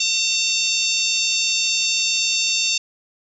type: harmonic tone with a mistuned harmonic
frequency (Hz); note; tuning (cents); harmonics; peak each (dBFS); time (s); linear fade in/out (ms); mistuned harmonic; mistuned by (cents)
906; A#5; -50; 3 / 4 / 5 / 6 / 7 / 8; -23 / -24 / -25 / -26 / -26 / -27; 0-2.78; 5; 7; -29
effects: none